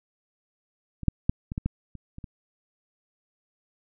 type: clicks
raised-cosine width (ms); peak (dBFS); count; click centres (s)
5; -24 / -6 / -8 / -20 / -16 / -13 / -28 / -27 / -25; 9; 1.033 / 1.083 / 1.295 / 1.519 / 1.579 / 1.66 / 1.953 / 2.184 / 2.242
effects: none

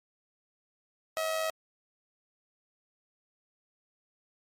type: tone with amplitude modulation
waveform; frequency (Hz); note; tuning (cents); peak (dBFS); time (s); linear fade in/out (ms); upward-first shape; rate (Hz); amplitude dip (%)
sawtooth; 640; D#5; +49; -23; 1.17-1.5; 0; sine; 98.9; 50
effects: MP3 64 kbps

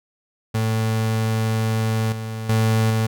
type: tone with level steps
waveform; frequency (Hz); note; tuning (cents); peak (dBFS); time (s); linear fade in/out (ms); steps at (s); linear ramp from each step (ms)
35% pulse; 111; A2; +16; -17 / -25 / -14 / -16; 0.54-3.07; 10; 2.12 / 2.49 / 2.9; 5
effects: none

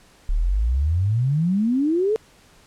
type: exponential sweep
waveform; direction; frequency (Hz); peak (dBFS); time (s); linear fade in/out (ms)
sine; up; 34.74 to 450; -17; 0.29-2.16; 0
effects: pink hiss -53 dBFS RMS until 2.66 s + low-pass 10000 Hz 12 dB/octave

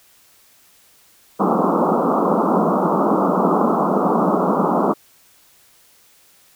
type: band-pass noise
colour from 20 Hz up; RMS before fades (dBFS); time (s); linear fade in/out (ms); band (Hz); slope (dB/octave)
pink; -17; 1.39-4.94; 20; 170 to 1300; 96
effects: white hiss -53 dBFS RMS until 6.55 s

